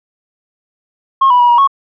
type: tone with pitch steps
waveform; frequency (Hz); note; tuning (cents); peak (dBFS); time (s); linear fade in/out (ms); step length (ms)
sine; 1078 / 983 / 967 / 955 / 1102; C#6 / B5 / B5 / A#5 / C#6; -49 / -8 / -37 / +42 / -11; -4; 1.21-1.675; 10; 93
effects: tanh soft clip ceiling -3 dBFS